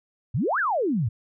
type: exponential two-way sweep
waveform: sine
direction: up then down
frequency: 98 to 1768 to 98 Hz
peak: -21 dBFS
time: 0.34-1.09 s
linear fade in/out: 10 ms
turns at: 0.59 s
effects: none